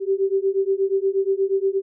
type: beating tone pair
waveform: sine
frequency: 384.7 / 393.1 Hz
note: G4 / G4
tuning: -33 / +5 cents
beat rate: 8.4 Hz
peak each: -21 dBFS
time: 0-1.82 s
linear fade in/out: 50 ms
effects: none